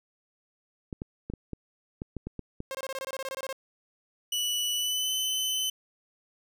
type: clicks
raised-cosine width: 3 ms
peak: -22 dBFS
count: 10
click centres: 0.928 / 1.019 / 1.3 / 1.337 / 1.533 / 2.019 / 2.167 / 2.27 / 2.393 / 2.604 s
type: tone bursts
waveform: sawtooth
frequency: 534 Hz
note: C5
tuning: 35 cents sharp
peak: -29 dBFS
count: 14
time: 2.71-3.527 s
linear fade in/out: 0 ms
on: 37 ms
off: 23 ms
type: tone with pitch glide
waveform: sawtooth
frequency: 2955 to 3038 Hz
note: F#7 to F#7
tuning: -3 to +45 cents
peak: -24 dBFS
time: 4.32-5.7 s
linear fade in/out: 5 ms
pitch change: +48 cents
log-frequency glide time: 4.74-5.12 s
effects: none